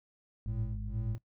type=harmonic tone; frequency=52 Hz; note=G#1; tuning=3 cents sharp; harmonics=1 / 2 / 4; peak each=-37 / -40 / -46 dBFS; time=0.46-1.15 s; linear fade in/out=0 ms
type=tone with tremolo; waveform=triangle; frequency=112.2 Hz; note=A2; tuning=34 cents sharp; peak=-31 dBFS; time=0.48-1.18 s; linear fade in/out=0 ms; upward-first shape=sine; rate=2.2 Hz; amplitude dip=100%
effects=noise-tail reverb RT60 0.1 s tail -20 dB re dry